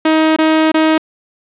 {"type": "tone with dropouts", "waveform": "sawtooth", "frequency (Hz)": 315.6, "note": "D#4", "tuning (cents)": 25, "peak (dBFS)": -5, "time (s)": [0.05, 0.98], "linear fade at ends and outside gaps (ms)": 5, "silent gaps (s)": [[0.364, 0.386], [0.718, 0.742]], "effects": ["resampled to 8000 Hz", "7-bit"]}